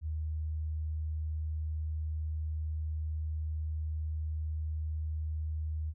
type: tone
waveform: sine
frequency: 77.78 Hz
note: D#2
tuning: in tune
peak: -32 dBFS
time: 0.01-5.94 s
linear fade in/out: 50 ms
effects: none